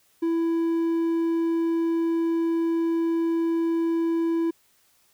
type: tone with hard clipping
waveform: triangle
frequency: 331.7 Hz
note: E4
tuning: 11 cents sharp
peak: -22 dBFS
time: 0.22-4.51 s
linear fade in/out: 10 ms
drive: 6 dB
effects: white hiss -63 dBFS RMS until 5.13 s